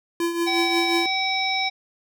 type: tone with tremolo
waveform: square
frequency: 340 Hz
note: F4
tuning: 46 cents flat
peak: -20 dBFS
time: 0.2-1.06 s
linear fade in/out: 2 ms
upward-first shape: triangle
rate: 5.6 Hz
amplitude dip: 65%
type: harmonic tone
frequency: 765 Hz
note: G5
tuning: 42 cents flat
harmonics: 1 / 3 / 5 / 7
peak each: -26 / -25 / -27 / -29 dBFS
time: 0.46-1.7 s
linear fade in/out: 20 ms
effects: none